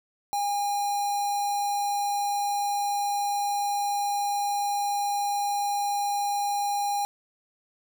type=tone with notch filter; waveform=square; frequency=813 Hz; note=G#5; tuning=37 cents flat; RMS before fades=-27 dBFS; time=0.33-7.05 s; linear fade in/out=0 ms; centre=2600 Hz; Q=1.9; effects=none